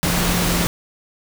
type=tone in noise; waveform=sine; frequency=174.6 Hz; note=F3; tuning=in tune; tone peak=-21 dBFS; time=0.03-0.67 s; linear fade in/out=0 ms; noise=pink; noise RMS=-20 dBFS; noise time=0.03-0.67 s; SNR=-4 dB; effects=none